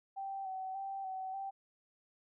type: tone with vibrato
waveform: sine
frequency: 769 Hz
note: G5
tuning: 33 cents flat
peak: -38 dBFS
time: 0.16-1.51 s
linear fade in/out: 20 ms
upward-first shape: square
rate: 1.7 Hz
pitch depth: 26 cents each way
effects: none